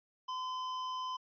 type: tone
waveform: square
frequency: 1022 Hz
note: C6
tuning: 41 cents flat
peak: -37 dBFS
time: 0.28-1.17 s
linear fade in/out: 10 ms
effects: resampled to 11025 Hz